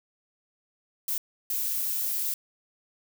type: noise bursts at uneven times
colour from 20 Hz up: violet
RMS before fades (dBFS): -29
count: 2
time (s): 1.08-1.18 / 1.5-2.34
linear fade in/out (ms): 2
effects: none